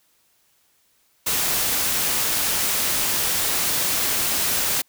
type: noise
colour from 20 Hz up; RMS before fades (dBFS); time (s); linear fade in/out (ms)
white; -22; 1.26-4.82; 10
effects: white hiss -63 dBFS RMS until 4.88 s